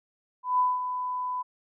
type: tone with ADSR envelope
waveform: sine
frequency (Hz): 1000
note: B5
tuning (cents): +21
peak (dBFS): -19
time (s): 0.43-1.43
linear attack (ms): 160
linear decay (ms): 200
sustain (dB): -9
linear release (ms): 19
effects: none